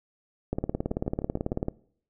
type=two click trains; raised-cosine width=2 ms; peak=-14 / -24 dBFS; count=22 / 5; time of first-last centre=0.53-1.684 / 0.91-1.527 s; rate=18.2 / 6.48 Hz; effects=noise-tail reverb RT60 0.6 s tail -22 dB re dry